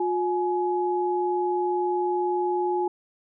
sine tone pair together, 357.8 / 843 Hz, F4 / G#5, +42 / +26 cents, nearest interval octave + minor third, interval 1484 cents, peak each -24 / -26 dBFS, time 0-2.88 s, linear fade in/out 5 ms, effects none

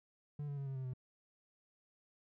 triangle tone with pitch steps, 146.5 / 142.49 / 138.6 / 134.81 / 131.12 / 127.54 Hz, D3 / C#3 / C#3 / C#3 / C3 / C3, -4 / +48 / 0 / -48 / +4 / -44 cents, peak -37 dBFS, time 0.39-0.936 s, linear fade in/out 5 ms, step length 91 ms, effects none

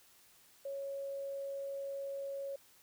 sine tone, 553 Hz, C#5, 4 cents flat, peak -38 dBFS, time 0.65-2.56 s, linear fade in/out 5 ms, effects white hiss -64 dBFS RMS until 2.82 s

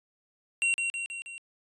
square tone with echo, 2745 Hz, F7, 31 cents flat, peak -24 dBFS, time 0.62-0.74 s, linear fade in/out 0 ms, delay 160 ms, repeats 4, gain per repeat -4 dB, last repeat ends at 1.38 s, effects resampled to 22050 Hz

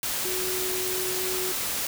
sine tone in noise, 370 Hz, F#4, in tune, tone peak -31 dBFS, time 0.25-1.52 s, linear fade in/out 2 ms, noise white, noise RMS -29 dBFS, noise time 0.03-1.87 s, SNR -5 dB, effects none

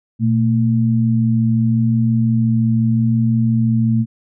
sine tone pair together, 119.1 / 224.8 Hz, A#2 / A3, +38 / +37 cents, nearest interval major seventh, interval 1099 cents, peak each -15 dBFS, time 0.19-4.06 s, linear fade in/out 50 ms, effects none

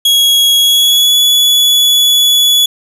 40% pulse tone with pitch glide, 3322 to 3408 Hz, G#7 to G#7, 0 to +44 cents, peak -5 dBFS, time 0.05-2.66 s, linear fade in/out 5 ms, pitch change +44 cents, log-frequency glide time 0.58-1.16 s, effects none

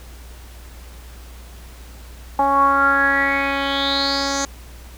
10% pulse tone with low-pass filter sweep, 276.9 Hz, C#4, 2 cents flat, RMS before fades -18 dBFS, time 2.39-4.45 s, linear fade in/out 2 ms, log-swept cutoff 890 to 6400 Hz, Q 7.6, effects added 60 Hz sine -37 dBFS peak until 4.97 s + pink hiss -45 dBFS RMS until 4.97 s

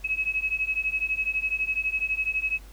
sine beating tone pair, 2558 / 2570 Hz, D#7 / E7, +47 / -45 cents, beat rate 12 Hz, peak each -28 / -27 dBFS, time 0.04-2.59 s, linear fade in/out 10 ms, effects added 48 Hz sine -43 dBFS peak until 2.72 s + pink hiss -53 dBFS RMS until 2.72 s

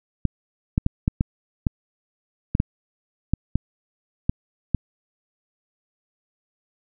clicks, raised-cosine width 5 ms, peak -6 dBFS, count 12, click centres 0.253 / 0.779 / 0.864 / 1.079 / 1.209 / 1.668 / 2.551 / 2.601 / 3.336 / 3.556 / 4.295 / 4.747 s, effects none

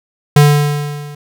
square tone with level ramp, 146.5 Hz, D3, 4 cents flat, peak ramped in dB -3 to -29 dBFS, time 0.36-1.15 s, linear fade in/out 5 ms, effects none

